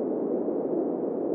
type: band-pass noise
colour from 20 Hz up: white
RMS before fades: -28 dBFS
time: 0-1.34 s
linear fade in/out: 0 ms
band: 260 to 460 Hz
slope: 24 dB/octave
effects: none